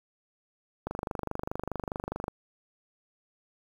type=click train; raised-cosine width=1 ms; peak=-18 dBFS; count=36; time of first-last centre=0.87-2.281 s; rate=24.8 Hz; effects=8-bit